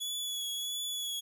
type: tone with vibrato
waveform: sawtooth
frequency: 3393 Hz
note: G#7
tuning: 36 cents sharp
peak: -31 dBFS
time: 0-1.21 s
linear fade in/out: 20 ms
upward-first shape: triangle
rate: 1.5 Hz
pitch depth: 28 cents each way
effects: none